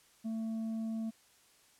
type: tone with tanh clipping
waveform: sine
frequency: 223.3 Hz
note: A3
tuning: 26 cents sharp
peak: -35 dBFS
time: 0.24-1.11 s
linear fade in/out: 20 ms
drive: 4 dB
effects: white hiss -65 dBFS RMS until 1.79 s + low-pass 11000 Hz 12 dB/octave